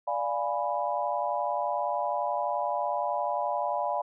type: chord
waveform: sine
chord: D diminished seventh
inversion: none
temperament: equal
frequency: 587.3 / 698.5 / 830.6 / 987.8 Hz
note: D5 / F5 / Ab5 / Cb6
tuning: 0 / 0 / 0 / 0 cents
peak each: -32 dBFS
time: 0.07-4.02 s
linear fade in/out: 10 ms
effects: none